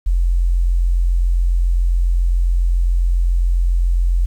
sine tone, 43.65 Hz, F1, in tune, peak -12 dBFS, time 0.06-4.26 s, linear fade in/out 10 ms, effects 8-bit

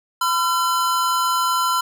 square tone pair together, 1011 / 1362.4 Hz, B5 / F6, +40 / -43 cents, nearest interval perfect fourth, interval 517 cents, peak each -21 dBFS, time 0.21-1.81 s, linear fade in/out 5 ms, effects none

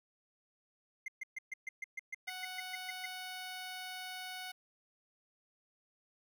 triangle tone bursts, 2093 Hz, C7, in tune, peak -36 dBFS, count 14, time 1.06-3.058 s, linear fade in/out 5 ms, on 22 ms, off 130 ms
10% pulse tone, 740 Hz, F#5, in tune, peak -34 dBFS, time 2.27-4.52 s, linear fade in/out 10 ms
effects none

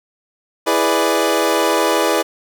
25% pulse chord, E dominant seventh, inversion none, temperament equal, 329.6 / 415.3 / 493.9 / 587.3 Hz, E4 / G#4 / B4 / D5, 0 / 0 / 0 / 0 cents, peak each -16 dBFS, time 0.66-2.23 s, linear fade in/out 20 ms, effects none

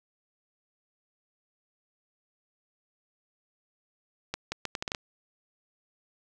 accelerating click train, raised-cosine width 0.2 ms, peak -14 dBFS, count 8, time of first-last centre 4.34-4.948 s, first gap 180 ms, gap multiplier 0.74, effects none

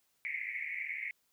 pink band-pass noise, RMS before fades -39 dBFS, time 0.25-1.11 s, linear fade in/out 0 ms, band 2000 to 2300 Hz, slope 96 dB/octave, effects white hiss -75 dBFS RMS until 1.32 s

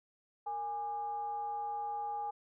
sine tone with frequency modulation, 825 Hz, G#5, 12 cents flat, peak -35 dBFS, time 0.46-2.31 s, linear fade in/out 10 ms, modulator 365 Hz, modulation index 0.35, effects none

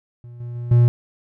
triangle tone with level steps, 120 Hz, B2, 49 cents flat, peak -34 / -26 / -24 / -8 dBFS, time 0.24-0.88 s, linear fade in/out 0 ms, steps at 0.4 / 0.55 / 0.71 s, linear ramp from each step 5 ms, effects none

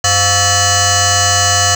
sine tone with frequency modulation, 2960 Hz, F#7, in tune, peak -6 dBFS, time 0.04-1.75 s, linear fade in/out 5 ms, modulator 611 Hz, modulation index 7.1, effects tanh soft clip ceiling -8 dBFS + 7-bit

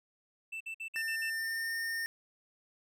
triangle tone bursts, 2659 Hz, E7, 14 cents sharp, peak -36 dBFS, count 6, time 0.52-1.301 s, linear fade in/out 10 ms, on 86 ms, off 53 ms
square tone with pitch glide, 1800 to 1822 Hz, A6 to A#6, +39 to -40 cents, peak -34 dBFS, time 0.96-2.06 s, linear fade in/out 0 ms, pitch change +21 cents, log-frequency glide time 1.36-1.75 s
effects none

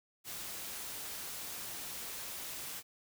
white noise, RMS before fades -43 dBFS, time 0.24-2.83 s, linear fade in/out 50 ms, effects none

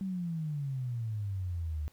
sine exponential sweep, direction down, 196 to 72.9 Hz, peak -32 dBFS, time 0.01-1.88 s, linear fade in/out 0 ms, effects pink hiss -65 dBFS RMS until 1.92 s

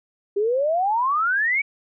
sine exponential sweep, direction up, 392 to 2301 Hz, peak -18 dBFS, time 0.36-1.62 s, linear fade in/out 10 ms, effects none

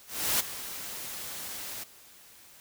white noise with ADSR envelope, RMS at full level -25 dBFS, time 0.07-1.84 s, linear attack 330 ms, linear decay 11 ms, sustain -14 dB, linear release 8 ms, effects white hiss -54 dBFS RMS until 2.6 s

